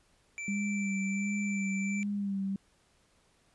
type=tone; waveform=square; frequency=2335 Hz; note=D7; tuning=11 cents flat; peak=-37 dBFS; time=0.38-2.03 s; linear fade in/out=0 ms
type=tone with vibrato; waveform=sine; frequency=199.2 Hz; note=G3; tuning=28 cents sharp; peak=-30 dBFS; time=0.48-2.56 s; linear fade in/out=2 ms; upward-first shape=sine; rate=1.4 Hz; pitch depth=43 cents each way
effects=pink hiss -68 dBFS RMS until 3.54 s + resampled to 24000 Hz